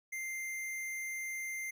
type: tone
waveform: square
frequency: 2093 Hz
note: C7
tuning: in tune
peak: -38 dBFS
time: 0.12-1.71 s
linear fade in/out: 10 ms
effects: none